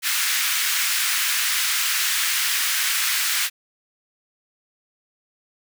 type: high-pass noise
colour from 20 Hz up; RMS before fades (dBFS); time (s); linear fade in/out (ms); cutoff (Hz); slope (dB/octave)
pink; -22; 0.02-3.5; 50; 1500; 24
effects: none